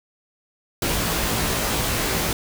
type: noise with comb filter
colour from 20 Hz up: pink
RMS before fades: -23 dBFS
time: 0.82-2.33 s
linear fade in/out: 2 ms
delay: 18 ms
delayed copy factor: +0.75
effects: none